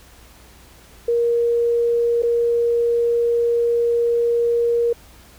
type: tone with dropouts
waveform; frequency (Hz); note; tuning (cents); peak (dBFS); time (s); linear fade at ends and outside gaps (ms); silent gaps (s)
sine; 470.9; A#4; +18; -15; 1.08-4.93; 5; 2.223-2.232
effects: added 60 Hz sine -49 dBFS peak until 5.38 s + pink hiss -48 dBFS RMS until 5.38 s